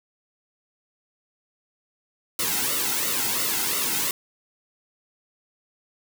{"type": "noise with flanger", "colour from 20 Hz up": "white", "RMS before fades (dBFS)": -25, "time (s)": [2.39, 4.11], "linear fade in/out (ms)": 2, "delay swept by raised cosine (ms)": [1.2, 1.77], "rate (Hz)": 2.9, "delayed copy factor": -0.75, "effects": []}